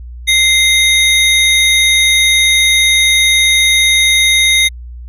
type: tone pair together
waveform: square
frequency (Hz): 2093 / 3729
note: C7 / A#7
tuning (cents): 0 / 0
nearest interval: minor seventh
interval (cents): 1000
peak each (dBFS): -11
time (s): 0.27-4.69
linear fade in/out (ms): 20
effects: added 60 Hz sine -26 dBFS peak until 5.08 s + resampled to 32000 Hz